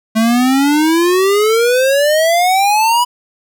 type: exponential sweep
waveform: square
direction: up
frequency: 218 to 987.8 Hz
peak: -10 dBFS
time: 0.15-3.05 s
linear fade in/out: 20 ms
effects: none